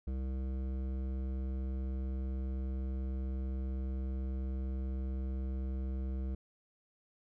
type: tone with hard clipping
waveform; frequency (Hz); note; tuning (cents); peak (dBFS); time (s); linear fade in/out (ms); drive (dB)
sine; 65.41; C2; 0; -36; 0.07-6.35; 5; 13
effects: none